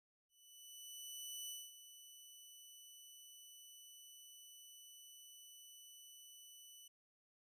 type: tone with ADSR envelope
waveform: 15% pulse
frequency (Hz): 2977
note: F#7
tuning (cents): +10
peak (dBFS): -38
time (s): 0.29-6.88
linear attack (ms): 1200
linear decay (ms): 220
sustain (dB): -12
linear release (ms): 6
effects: none